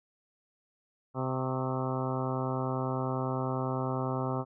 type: harmonic tone with a mistuned harmonic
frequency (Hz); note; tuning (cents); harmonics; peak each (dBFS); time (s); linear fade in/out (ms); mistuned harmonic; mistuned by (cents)
130; C3; -11; 1 / 2 / 3 / 4 / 5 / 6 / 7 / 8 / 9 / 10; -33 / -36 / -38 / -39 / -40 / -41 / -41 / -42 / -43 / -43; 1.14-4.45; 50; 8; +53
effects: none